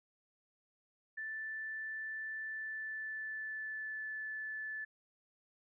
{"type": "tone with pitch glide", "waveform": "sine", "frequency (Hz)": [1760, 1741.8], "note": ["A6", "A6"], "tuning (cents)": [0, -18], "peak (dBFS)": -39, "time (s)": [1.17, 4.85], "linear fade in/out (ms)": 10, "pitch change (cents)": -18, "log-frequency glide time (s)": [2.45, 4.09], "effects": []}